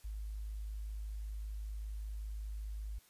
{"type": "tone", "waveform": "sine", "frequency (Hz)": 52.6, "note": "G#1", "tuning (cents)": 23, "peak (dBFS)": -39, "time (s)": [0.04, 2.99], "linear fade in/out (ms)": 10, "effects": ["white hiss -66 dBFS RMS until 3.09 s", "resampled to 32000 Hz"]}